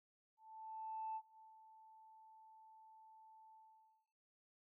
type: tone with ADSR envelope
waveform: sine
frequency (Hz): 880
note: A5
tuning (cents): 0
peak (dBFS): -40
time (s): 0.37-4.08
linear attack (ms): 790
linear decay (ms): 58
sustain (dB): -20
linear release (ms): 540
effects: noise-tail reverb RT60 1.0 s tail -18 dB re dry + tanh soft clip ceiling -36 dBFS